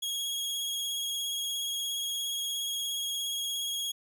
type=tone with vibrato; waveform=sawtooth; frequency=3300 Hz; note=G#7; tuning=12 cents flat; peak=-28 dBFS; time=0.02-3.92 s; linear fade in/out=10 ms; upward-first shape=triangle; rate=17 Hz; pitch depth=29 cents each way; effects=none